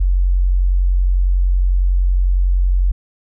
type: tone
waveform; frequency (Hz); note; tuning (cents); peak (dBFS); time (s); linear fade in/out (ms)
sine; 45.45; F#1; -30; -11; 0-2.92; 10
effects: none